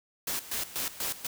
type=noise with tremolo; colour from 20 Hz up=white; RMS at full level=-32 dBFS; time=0.27-1.27 s; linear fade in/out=5 ms; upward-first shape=square; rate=4.1 Hz; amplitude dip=80%; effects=none